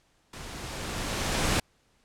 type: noise with level ramp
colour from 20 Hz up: pink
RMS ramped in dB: -42 to -24 dBFS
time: 0.33-1.6 s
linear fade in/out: 5 ms
effects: pink hiss -67 dBFS RMS until 2.04 s + low-pass 9000 Hz 12 dB/octave